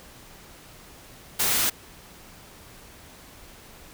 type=noise; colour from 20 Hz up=white; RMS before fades=-23 dBFS; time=1.39-1.7 s; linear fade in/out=10 ms; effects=pink hiss -48 dBFS RMS until 3.93 s